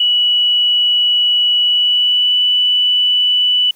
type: tone with pitch glide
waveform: sine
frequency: 2940 to 2971 Hz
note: F#7 to F#7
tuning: -12 to +6 cents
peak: -10 dBFS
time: 0-3.71 s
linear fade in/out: 5 ms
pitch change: +18 cents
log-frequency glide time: 1.61-2.38 s
effects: white hiss -51 dBFS RMS until 3.75 s